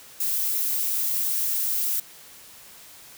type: noise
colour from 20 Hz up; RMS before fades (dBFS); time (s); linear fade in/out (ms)
violet; -25; 0.2-2; 5
effects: white hiss -47 dBFS RMS until 3.17 s